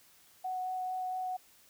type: tone with vibrato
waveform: sine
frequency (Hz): 741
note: F#5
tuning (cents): +2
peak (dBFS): -33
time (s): 0.44-1.37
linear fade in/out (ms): 10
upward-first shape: sine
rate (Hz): 4.4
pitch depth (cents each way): 8
effects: white hiss -62 dBFS RMS until 1.69 s